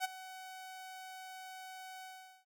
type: tone with ADSR envelope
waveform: sawtooth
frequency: 751 Hz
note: F#5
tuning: 26 cents sharp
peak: -27 dBFS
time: 0-2.45 s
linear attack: 45 ms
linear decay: 18 ms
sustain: -16 dB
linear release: 420 ms
effects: none